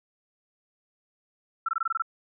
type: tone bursts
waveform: sine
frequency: 1341 Hz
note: E6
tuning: 29 cents sharp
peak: -23 dBFS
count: 8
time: 1.66-2.022 s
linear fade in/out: 5 ms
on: 26 ms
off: 22 ms
effects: none